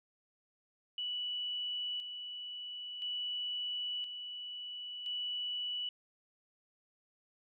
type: tone with tremolo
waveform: sine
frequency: 2955 Hz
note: F#7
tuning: 3 cents flat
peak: -35 dBFS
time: 0.98-5.89 s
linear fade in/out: 2 ms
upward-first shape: square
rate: 0.49 Hz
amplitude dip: 50%
effects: none